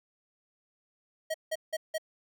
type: tone bursts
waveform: square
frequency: 635 Hz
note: D#5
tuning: 35 cents sharp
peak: -30 dBFS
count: 4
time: 1.3-1.982 s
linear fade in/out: 10 ms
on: 43 ms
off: 170 ms
effects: none